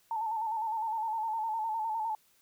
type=tone with vibrato; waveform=sine; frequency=886 Hz; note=A5; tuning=12 cents sharp; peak=-30 dBFS; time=0.11-2.15 s; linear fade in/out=2 ms; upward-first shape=square; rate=9.8 Hz; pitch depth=50 cents each way; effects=white hiss -67 dBFS RMS until 2.41 s